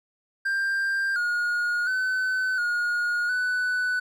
triangle tone with pitch steps, 1587 / 1437 / 1516 / 1437 / 1492 Hz, G6 / F6 / F#6 / F6 / F#6, +21 / +49 / +42 / +49 / +14 cents, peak -21 dBFS, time 0.45-4 s, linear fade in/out 10 ms, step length 710 ms, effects none

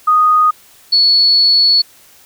sine tone pair in turn, 1241 / 4408 Hz, D#6 / C#8, -5 / -11 cents, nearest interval octave + minor seventh, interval 2194 cents, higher second, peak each -7 dBFS, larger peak neither, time 0.07-0.51 / 0.92-1.82 s, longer second, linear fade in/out 10 ms, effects white hiss -45 dBFS RMS until 2.25 s

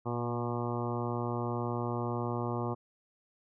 harmonic tone with a mistuned harmonic, 120 Hz, B2, 49 cents flat, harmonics 1 / 2 / 3 / 4 / 5 / 6 / 7 / 8 / 9 / 10, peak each -35 / -38 / -38 / -41 / -44 / -43 / -43 / -45 / -42 / -46 dBFS, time 0.05-2.75 s, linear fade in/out 20 ms, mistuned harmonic 1, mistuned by -25 cents, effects none

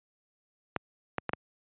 clicks, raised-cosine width 0.5 ms, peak -13 dBFS, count 4, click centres 0.763 / 1.183 / 1.293 / 1.334 s, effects high-pass 100 Hz 12 dB/octave + resampled to 8000 Hz

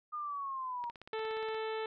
sine linear sweep, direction down, 1226 to 936 Hz, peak -36 dBFS, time 0.12-0.91 s, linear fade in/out 20 ms
click train, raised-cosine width 0.3 ms, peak -33 dBFS, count 13, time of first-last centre 0.84-1.546 s, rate 17 Hz
harmonic tone, 440 Hz, A4, in tune, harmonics 1 / 2 / 3 / 4 / 5 / 6 / 7 / 8 / 9, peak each -36 / -42 / -46 / -48 / -50 / -52 / -53 / -54 / -55 dBFS, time 1.13-1.86 s, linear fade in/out 2 ms
effects none

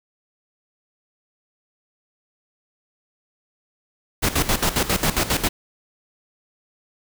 pink noise with tremolo, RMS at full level -19 dBFS, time 4.22-5.49 s, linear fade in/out 20 ms, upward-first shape square, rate 7.4 Hz, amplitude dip 75%, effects none

